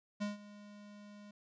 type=tone with ADSR envelope; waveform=square; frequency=206.3 Hz; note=G#3; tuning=11 cents flat; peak=-34 dBFS; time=0.2-1.31 s; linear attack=21 ms; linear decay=150 ms; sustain=-18 dB; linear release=4 ms; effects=resampled to 16000 Hz